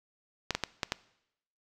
clicks, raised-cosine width 0.2 ms, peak -11 dBFS, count 5, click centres 0.507 / 0.55 / 0.637 / 0.832 / 0.921 s, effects noise-tail reverb RT60 0.8 s tail -20 dB re dry

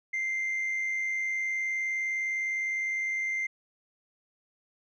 sine tone with amplitude modulation, 2090 Hz, C7, 2 cents flat, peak -24 dBFS, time 0.13-3.47 s, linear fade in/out 10 ms, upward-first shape sine, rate 99.7 Hz, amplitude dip 40%, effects tanh soft clip ceiling -26 dBFS

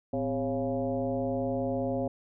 sine tone with frequency modulation, 402.2 Hz, G4, 44 cents sharp, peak -27 dBFS, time 0.13-2.08 s, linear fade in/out 5 ms, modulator 145 Hz, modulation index 1.9, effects none

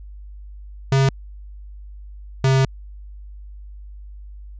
square tone pair in turn, 135.2 / 133.34 Hz, C#3 / C3, -43 / +33 cents, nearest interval unison, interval 24 cents, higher first, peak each -14 dBFS, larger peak neither, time 0.92-1.09 / 2.44-2.65 s, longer second, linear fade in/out 2 ms, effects added 50 Hz sine -35 dBFS peak until 4.59 s + resampled to 16000 Hz

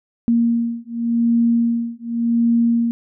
sine beating tone pair, 233.1 / 233.98 Hz, A#3 / A#3, 0 / +7 cents, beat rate 0.88 Hz, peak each -18 / -18 dBFS, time 0.28-2.91 s, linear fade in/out 0 ms, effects none

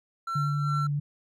triangle tone with tremolo, 1351 Hz, E6, 42 cents sharp, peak -26 dBFS, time 0.27-0.87 s, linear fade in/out 5 ms, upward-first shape sine, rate 2.5 Hz, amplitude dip 55%
sine tone with vibrato, 145.1 Hz, D3, 21 cents flat, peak -25 dBFS, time 0.35-1 s, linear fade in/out 10 ms, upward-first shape sine, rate 10 Hz, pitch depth 10 cents each way
effects none

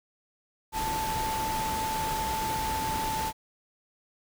sine tone in noise, 880 Hz, A5, in tune, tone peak -29 dBFS, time 0.72-3.33 s, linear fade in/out 50 ms, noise pink, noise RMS -34 dBFS, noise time 0.72-3.33 s, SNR +2 dB, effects none

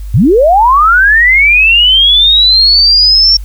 sine linear sweep, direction up, 81.4 to 5500 Hz, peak -3 dBFS, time 0.14-3.37 s, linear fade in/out 5 ms, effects added 50 Hz sine -19 dBFS peak until 3.44 s + white hiss -43 dBFS RMS until 3.44 s

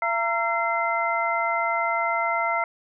sine tone cluster, 679 / 923 / 1352 / 2072 Hz, F5 / A#5 / E6 / C7, -49 / -17 / +43 / -17 cents, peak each -27 dBFS, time 0.02-2.64 s, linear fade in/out 2 ms, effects none

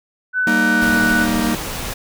sine tone with pitch glide, 1500 to 1484.5 Hz, F#6 to F#6, +23 to +5 cents, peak -15 dBFS, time 0.33-1.27 s, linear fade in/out 50 ms, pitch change -18 cents, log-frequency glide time 0.72-0.86 s
45% pulse chord, Eb major, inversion first, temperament just, 194.45 / 233.3 / 311.1 Hz, G3 / Bb3 / Eb4, -14 / +2 / 0 cents, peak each -23 / -19 / -22 dBFS, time 0.47-1.55 s, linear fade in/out 2 ms
pink noise, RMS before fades -26 dBFS, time 0.81-1.94 s, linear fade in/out 10 ms
effects none

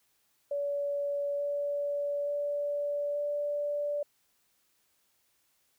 sine tone with pitch steps, 571 / 575 / 579 / 583 Hz, D5 / D5 / D5 / D5, -49 / -37 / -25 / -13 cents, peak -29 dBFS, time 0.51-4.03 s, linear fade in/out 5 ms, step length 880 ms, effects white hiss -72 dBFS RMS until 5.78 s

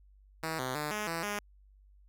5% pulse tone with pitch steps, 160.6 / 129 / 150 / 211.2 / 166.1 / 206.1 Hz, E3 / C3 / D3 / G#3 / E3 / G#3, -45 / -24 / +37 / +29 / +13 / -13 cents, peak -22 dBFS, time 0.43-1.39 s, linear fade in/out 2 ms, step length 160 ms, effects added 49 Hz sine -57 dBFS peak until 2.08 s

